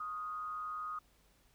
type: tone with frequency modulation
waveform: sine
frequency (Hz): 1244.5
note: D#6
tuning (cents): 0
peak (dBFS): -38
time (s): 0-0.99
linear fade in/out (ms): 5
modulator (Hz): 161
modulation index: 0.36
effects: added 50 Hz sine -70 dBFS peak until 1.54 s + pink hiss -70 dBFS RMS until 1.54 s